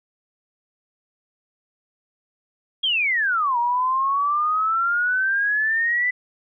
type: exponential two-way sweep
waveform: sine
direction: down then up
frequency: 3319 to 941 to 2004 Hz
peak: -18 dBFS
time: 2.83-6.11 s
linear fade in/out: 10 ms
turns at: 3.58 s
effects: none